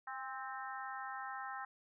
harmonic tone with a mistuned harmonic, 261.6 Hz, C4, in tune, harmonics 3 / 4 / 5 / 6 / 7, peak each -46 / -48 / -47 / -50 / -50 dBFS, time 0.07-1.65 s, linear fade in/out 5 ms, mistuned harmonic 3, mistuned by +33 cents, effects none

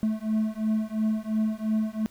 triangle beating tone pair, 216.2 / 219.1 Hz, A3 / A3, -30 / -7 cents, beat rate 2.9 Hz, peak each -25 dBFS, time 0.03-2.06 s, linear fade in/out 0 ms, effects pink hiss -56 dBFS RMS until 2.1 s

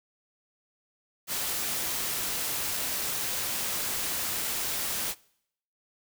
white noise, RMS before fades -31 dBFS, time 1.27-5.15 s, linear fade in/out 50 ms, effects noise-tail reverb RT60 0.7 s tail -23 dB re dry

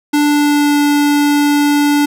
square tone with pitch glide, 293.7 to 290.8 Hz, D4 to D4, 0 to -17 cents, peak -10 dBFS, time 0.13-2.06 s, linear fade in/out 10 ms, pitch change -17 cents, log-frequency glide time 0.25-0.79 s, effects none

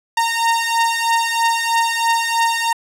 sawtooth beating tone pair, 920 / 923.1 Hz, A#5 / A#5, -23 / -17 cents, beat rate 3.1 Hz, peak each -14 / -15 dBFS, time 0.17-2.73 s, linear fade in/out 5 ms, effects low-pass 11000 Hz 12 dB/octave

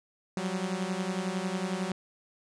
sawtooth beating tone pair, 181.4 / 192.4 Hz, F#3 / G3, -34 / -32 cents, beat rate 11 Hz, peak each -29 dBFS, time 0.37-1.92 s, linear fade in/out 2 ms, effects resampled to 22050 Hz

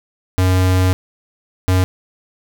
square tone bursts at uneven times, 92.5 Hz, F#2, in tune, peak -12 dBFS, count 2, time 0.38-0.93 / 1.68-1.84 s, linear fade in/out 0 ms, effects none

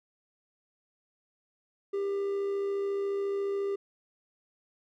triangle tone with amplitude modulation, 397.9 Hz, G4, 26 cents sharp, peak -25 dBFS, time 1.93-3.76 s, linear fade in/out 10 ms, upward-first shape sine, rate 74.2 Hz, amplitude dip 30%, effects none

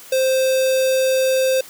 square tone with notch filter, 523.3 Hz, C5, in tune, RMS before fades -17 dBFS, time 0.12-1.61 s, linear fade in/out 5 ms, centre 1300 Hz, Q 1, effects white hiss -41 dBFS RMS until 1.69 s + high-pass 150 Hz 12 dB/octave

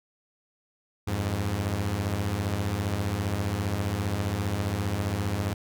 sawtooth beating tone pair, 87.6 / 102.6 Hz, F2 / G#2, +6 / -21 cents, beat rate 15 Hz, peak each -27 / -24 dBFS, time 1.07-5.54 s, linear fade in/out 10 ms, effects none

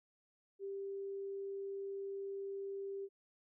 sine tone, 393.9 Hz, G4, 8 cents sharp, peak -40 dBFS, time 0.59-3.09 s, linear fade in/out 50 ms, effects none

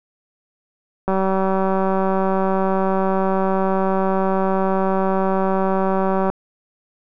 click train, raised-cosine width 1 ms, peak -7 dBFS, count 998, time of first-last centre 1.08-6.3 s, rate 191 Hz, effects none

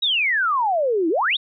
sine exponential two-way sweep, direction down then up, 3900 to 310 to 3900 Hz, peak -17 dBFS, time 0.02-1.37 s, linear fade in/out 10 ms, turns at 1.09 s, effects none

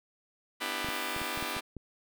5% pulse chord, E minor seventh, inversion second, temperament just, 247.2 / 296.7 / 329.6 / 395.6 Hz, B3 / D4 / E4 / G4, +2 / +18 / 0 / +16 cents, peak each -28 dBFS, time 0.6-1.61 s, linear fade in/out 20 ms
clicks, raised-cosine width 3 ms, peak -28 dBFS, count 8, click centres 0.846 / 0.887 / 1.164 / 1.216 / 1.375 / 1.426 / 1.566 / 1.767 s
violet noise with tremolo, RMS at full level -45 dBFS, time 0.86-1.56 s, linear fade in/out 50 ms, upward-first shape sine, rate 13 Hz, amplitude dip 40%
effects none

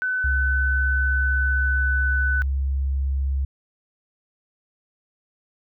sine tone with pitch glide, 1508 to 1497.6 Hz, F#6 to F#6, +32 to +20 cents, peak -21 dBFS, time 0.02-2.42 s, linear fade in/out 0 ms, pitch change -12 cents, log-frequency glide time 0.82-2.23 s
sine tone, 67.9 Hz, C#2, 35 cents flat, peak -20 dBFS, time 0.24-3.45 s, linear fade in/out 5 ms
effects none

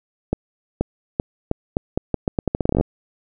accelerating click train, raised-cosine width 2 ms, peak -5 dBFS, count 20, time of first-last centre 0.33-2.81 s, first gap 480 ms, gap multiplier 0.81, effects none

